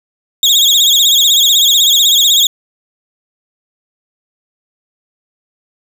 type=tone with vibrato; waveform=35% pulse; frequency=3520 Hz; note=A7; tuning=in tune; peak=-5 dBFS; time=0.43-2.47 s; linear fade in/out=2 ms; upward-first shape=sine; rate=16 Hz; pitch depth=140 cents each way; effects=none